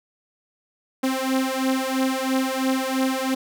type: beating tone pair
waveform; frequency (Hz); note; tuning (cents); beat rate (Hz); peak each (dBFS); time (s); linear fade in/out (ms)
sawtooth; 261.6 / 264.6; C4 / C4; 0 / +20; 3; -20; 1.03-3.35; 10
effects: none

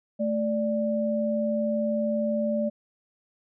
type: tone pair together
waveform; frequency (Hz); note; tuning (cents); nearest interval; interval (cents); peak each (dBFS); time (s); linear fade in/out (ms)
sine; 220 / 587.3; A3 / D5; 0 / 0; octave + perfect fourth; 1700; -26; 0.19-2.7; 20
effects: none

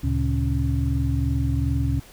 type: tone cluster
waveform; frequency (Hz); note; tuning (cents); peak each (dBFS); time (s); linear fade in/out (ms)
sine; 72.4 / 114.6 / 137.1 / 275.6; D2 / A#2 / C#3 / C#4; -24 / -29 / -19 / -10; -23 / -25 / -27 / -28; 0.03-2; 10
effects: pink hiss -48 dBFS RMS until 2.12 s

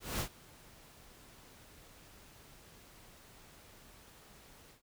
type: noise with ADSR envelope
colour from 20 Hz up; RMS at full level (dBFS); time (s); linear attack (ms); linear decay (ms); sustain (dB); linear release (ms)
pink; -35; 0-4.82; 200; 84; -23; 110
effects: none

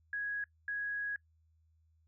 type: tone bursts at uneven times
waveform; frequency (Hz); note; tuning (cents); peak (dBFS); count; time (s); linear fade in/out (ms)
sine; 1661.2; G#6; 0; -34; 2; 0.13-0.44 / 0.68-1.16; 2
effects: noise-tail reverb RT60 0.1 s tail -22 dB re dry + added 80 Hz sine -67 dBFS peak until 2.07 s

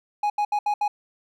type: tone bursts at uneven times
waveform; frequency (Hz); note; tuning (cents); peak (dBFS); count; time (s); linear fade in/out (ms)
triangle; 830.6; G#5; 0; -18; 5; 0.23-0.3 / 0.38-0.45 / 0.52-0.59 / 0.66-0.74 / 0.81-0.88; 5
effects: none

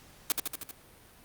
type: noise with echo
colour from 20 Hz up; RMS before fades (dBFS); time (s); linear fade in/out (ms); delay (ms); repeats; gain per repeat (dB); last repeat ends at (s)
white; -26; 0.3-0.32; 0; 78; 5; -3; 0.71
effects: pink hiss -56 dBFS RMS until 1.24 s + Opus 48 kbps

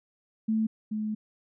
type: tone pair in turn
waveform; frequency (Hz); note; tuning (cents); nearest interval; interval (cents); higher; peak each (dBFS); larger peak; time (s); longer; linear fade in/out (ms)
sine; 220 / 214.5; A3 / A3; 0 / -44; unison; 44; first; -23 / -28; first; 0.48-0.67 / 0.91-1.15; second; 10
effects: none

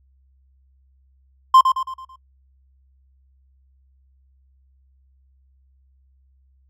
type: tone with echo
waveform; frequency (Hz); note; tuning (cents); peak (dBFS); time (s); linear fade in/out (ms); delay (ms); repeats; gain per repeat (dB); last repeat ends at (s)
triangle; 1046.5; C6; 0; -5; 1.54-1.61; 5; 110; 5; -7; 2.16
effects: noise-tail reverb RT60 0.1 s tail -24 dB re dry + added 66 Hz sine -55 dBFS peak until 6.69 s

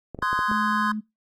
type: clicks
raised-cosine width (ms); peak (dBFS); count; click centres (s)
2; -21; 6; 0.147 / 0.189 / 0.227 / 0.33 / 0.391 / 0.515
type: chord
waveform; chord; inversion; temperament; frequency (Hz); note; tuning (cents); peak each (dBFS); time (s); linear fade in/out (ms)
triangle; Ab dominant seventh; first; just; 1038.3 / 1245.9 / 1495.1 / 1661.2; C6 / Eb6 / Gb6 / Ab6; -14 / +2 / +18 / 0; -23 / -27 / -28 / -27; 0.22-0.92; 5
type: tone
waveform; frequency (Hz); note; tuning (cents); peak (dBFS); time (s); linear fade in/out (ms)
sine; 214.1; A3; -47; -26; 0.48-1.01; 20
effects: noise-tail reverb RT60 0.2 s tail -23 dB re dry + Opus 48 kbps

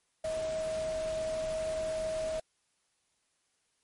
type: tone in noise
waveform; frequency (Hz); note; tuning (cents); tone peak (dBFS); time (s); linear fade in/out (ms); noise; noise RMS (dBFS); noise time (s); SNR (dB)
sine; 635; D#5; +35; -31; 0.24-2.4; 5; pink; -44; 0.24-2.4; +10
effects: white hiss -75 dBFS RMS until 3.83 s + MP3 48 kbps

